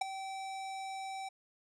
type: tone with ADSR envelope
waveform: square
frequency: 772 Hz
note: G5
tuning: 27 cents flat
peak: -27 dBFS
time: 0.01-1.29 s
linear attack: 7 ms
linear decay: 10 ms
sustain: -13 dB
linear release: 9 ms
effects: resampled to 22050 Hz